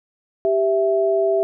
sine tone pair together, 392 / 659.3 Hz, G4 / E5, 0 / 0 cents, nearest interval major sixth, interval 900 cents, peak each -18 dBFS, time 0.45-1.43 s, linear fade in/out 0 ms, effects none

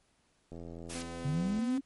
click train, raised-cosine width 2 ms, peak -32 dBFS, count 91, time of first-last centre 0.52-1.589 s, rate 84.2 Hz
white noise, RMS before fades -42 dBFS, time 0.89-1.03 s, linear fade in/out 10 ms
sawtooth tone, 254.7 Hz, C4, 46 cents flat, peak -36 dBFS, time 0.95-1.78 s, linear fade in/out 0 ms
sine linear sweep, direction up, 133.4 to 277.2 Hz, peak -29 dBFS, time 1.24-1.81 s, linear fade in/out 20 ms
effects pink hiss -71 dBFS RMS until 1.85 s + MP3 48 kbps

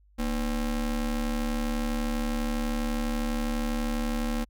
square ring-modulated tone, 134.8 Hz, C#3, 48 cents flat, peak -24 dBFS, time 0.18-4.45 s, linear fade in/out 20 ms, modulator 98.7 Hz, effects added 50 Hz sine -57 dBFS peak until 4.49 s

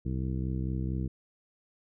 harmonic tone, 64.4 Hz, C2, 27 cents flat, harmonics 1 / 2 / 3 / 4 / 5 / 6 / 7, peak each -33 / -33 / -36 / -44 / -40 / -50 / -50 dBFS, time 0.05-1.08 s, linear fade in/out 10 ms, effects none

